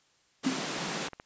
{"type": "high-pass noise", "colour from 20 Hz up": "pink", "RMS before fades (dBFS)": -34, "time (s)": [0.43, 1.09], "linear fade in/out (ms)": 20, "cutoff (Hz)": 140, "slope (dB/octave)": 96}
{"type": "tone with exponential decay", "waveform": "sine", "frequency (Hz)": 261.6, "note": "C4", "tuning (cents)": 0, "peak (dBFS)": -22, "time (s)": [0.46, 0.66], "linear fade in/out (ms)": 5, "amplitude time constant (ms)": 42}
{"type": "clicks", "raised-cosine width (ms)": 0.5, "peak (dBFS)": -26, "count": 5, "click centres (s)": [0.783, 0.882, 1.083, 1.133, 1.199]}
{"effects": ["white hiss -67 dBFS RMS until 1.25 s", "resampled to 16000 Hz"]}